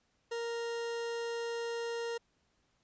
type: tone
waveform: 40% pulse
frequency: 466.2 Hz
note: A#4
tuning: in tune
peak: -34 dBFS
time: 0.31-2.18 s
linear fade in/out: 10 ms
effects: pink hiss -75 dBFS RMS until 2.83 s + resampled to 16000 Hz